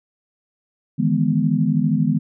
sine chord, E major seventh, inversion third, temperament equal with one note detuned, 152.27 / 164.81 / 207.7 / 246.9 Hz, D#3 / E3 / G#3 / B3, -37 / 0 / 0 / 0 cents, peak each -21 dBFS, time 0.98-2.19 s, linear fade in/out 20 ms, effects none

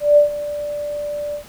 sine tone with ADSR envelope, 587.3 Hz, D5, in tune, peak -6 dBFS, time 0-1.44 s, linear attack 170 ms, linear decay 120 ms, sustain -16 dB, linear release 95 ms, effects pink hiss -43 dBFS RMS until 1.48 s

